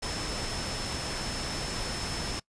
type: tone in noise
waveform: sine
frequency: 5274 Hz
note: E8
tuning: in tune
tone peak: -39 dBFS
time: 0.02-2.4 s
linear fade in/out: 10 ms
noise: pink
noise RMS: -34 dBFS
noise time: 0.02-2.4 s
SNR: -8 dB
effects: noise-tail reverb RT60 0.1 s tail -22 dB re dry + resampled to 22050 Hz